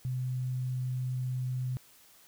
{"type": "tone", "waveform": "sine", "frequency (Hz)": 127.4, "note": "C3", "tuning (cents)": -46, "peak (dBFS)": -30, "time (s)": [0.05, 1.77], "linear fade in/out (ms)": 0, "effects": ["white hiss -59 dBFS RMS until 2.27 s"]}